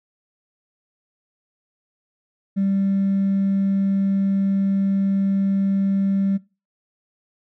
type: tone with hard clipping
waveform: triangle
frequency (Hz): 195.6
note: G3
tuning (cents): -4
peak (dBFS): -17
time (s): 2.56-6.38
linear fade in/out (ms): 20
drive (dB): 2
effects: noise-tail reverb RT60 0.3 s tail -22 dB re dry